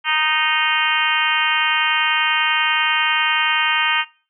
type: harmonic tone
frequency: 310.1 Hz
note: D#4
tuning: 6 cents flat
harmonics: 3 / 4 / 5 / 6 / 7 / 8 / 9 / 10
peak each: -24 / -24 / -24 / -24 / -24 / -24 / -24 / -24 dBFS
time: 0.04-4.05 s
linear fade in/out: 50 ms
effects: noise-tail reverb RT60 0.4 s tail -22 dB re dry